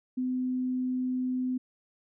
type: tone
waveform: sine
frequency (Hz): 254.3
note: C4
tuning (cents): -49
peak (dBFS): -27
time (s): 0.17-1.58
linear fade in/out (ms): 10
effects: none